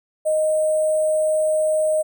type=tone with sample-and-hold; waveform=sine; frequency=622.3 Hz; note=D#5; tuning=in tune; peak=-16 dBFS; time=0.25-2.03 s; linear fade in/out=20 ms; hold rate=8820 Hz; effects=none